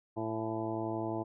harmonic tone with a mistuned harmonic, 111.3 Hz, A2, 20 cents sharp, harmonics 1 / 2 / 3 / 4 / 5 / 6 / 7 / 8 / 9, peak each -41 / -43 / -36 / -44 / -46 / -40 / -49 / -42 / -48 dBFS, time 0.16-1.24 s, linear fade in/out 20 ms, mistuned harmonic 8, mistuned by -46 cents, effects none

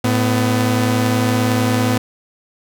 sawtooth tone pair together, 110 / 250.8 Hz, A2 / B3, 0 / +27 cents, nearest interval octave + major second, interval 1427 cents, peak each -13 dBFS, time 0.04-1.98 s, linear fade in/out 5 ms, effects none

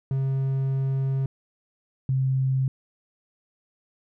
triangle / sine tone pair in turn, 134.5 / 132.19 Hz, C3 / C3, +48 / +18 cents, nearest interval unison, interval 30 cents, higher first, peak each -20 / -20 dBFS, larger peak neither, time 0.11-1.26 / 2.09-2.68 s, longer first, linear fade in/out 2 ms, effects none

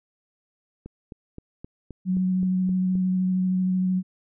click train, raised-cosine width 3 ms, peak -25 dBFS, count 9, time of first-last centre 0.86-2.954 s, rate 3.82 Hz
sine tone with vibrato, 185 Hz, F#3, in tune, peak -20 dBFS, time 2.05-4.03 s, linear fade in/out 50 ms, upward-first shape square, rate 13 Hz, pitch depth 10 cents each way
effects none

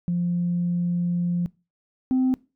sine tone pair in turn, 174.61 / 258.4 Hz, F3 / C4, 0 / -21 cents, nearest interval perfect fifth, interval 679 cents, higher second, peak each -20 / -16 dBFS, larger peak second, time 0.08-1.46 / 2.11-2.34 s, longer first, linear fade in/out 0 ms, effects noise-tail reverb RT60 0.3 s tail -23 dB re dry + tanh soft clip ceiling -16 dBFS

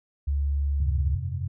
sine tone, 70.7 Hz, C#2, 35 cents sharp, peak -22 dBFS, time 0.27-1.16 s, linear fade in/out 10 ms
sine chord, F suspended second, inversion none, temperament just, 87.31 / 98.22 / 130.96 Hz, F2 / G2 / C3, 0 / +4 / +2 cents, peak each -30 / -34 / -32 dBFS, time 0.8-1.48 s, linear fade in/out 5 ms
effects none

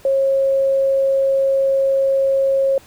sine tone, 542 Hz, C#5, 39 cents flat, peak -13 dBFS, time 0.05-2.78 s, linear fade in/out 2 ms, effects pink hiss -47 dBFS RMS until 2.86 s

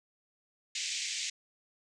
white band-pass noise, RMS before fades -36 dBFS, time 0.75-1.3 s, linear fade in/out 5 ms, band 2000 to 7500 Hz, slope 48 dB/octave, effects resampled to 22050 Hz

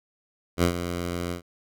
10% pulse tone with ADSR envelope, 87.31 Hz, F2, in tune, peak -9 dBFS, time 0.57-1.42 s, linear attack 60 ms, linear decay 93 ms, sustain -11 dB, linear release 100 ms, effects none

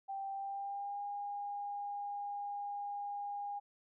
sine tone with pitch glide, 784 to 813.1 Hz, G5 to G#5, 0 to -37 cents, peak -38 dBFS, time 0.08-3.6 s, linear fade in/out 20 ms, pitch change +63 cents, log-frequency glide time 0.32-1.02 s, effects none

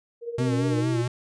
sine tone with tremolo, 469.7 Hz, A#4, 13 cents sharp, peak -26 dBFS, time 0.21-0.85 s, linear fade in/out 50 ms, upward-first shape triangle, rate 16 Hz, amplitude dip 80%
square tone with vibrato, 123.47 Hz, B2, in tune, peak -25 dBFS, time 0.38-1.08 s, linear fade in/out 5 ms, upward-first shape sine, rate 4.4 Hz, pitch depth 62 cents each way
sine exponential sweep, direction up, 249.1 to 349.2 Hz, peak -25 dBFS, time 0.39-1.03 s, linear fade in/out 20 ms
effects resampled to 22050 Hz

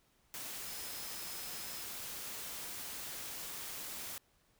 sine tone in noise, 5130 Hz, E8, 48 cents flat, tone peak -52 dBFS, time 0.66-1.83 s, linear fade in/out 0 ms, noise white, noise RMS -44 dBFS, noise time 0.34-4.18 s, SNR -11 dB, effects pink hiss -72 dBFS RMS until 4.59 s

